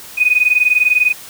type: tone pair together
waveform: sine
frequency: 2480 / 2500 Hz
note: D#7 / D#7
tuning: -6 / +8 cents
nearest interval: unison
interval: 14 cents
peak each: -13 dBFS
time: 0.17-1.13 s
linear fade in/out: 20 ms
effects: white hiss -35 dBFS RMS until 1.29 s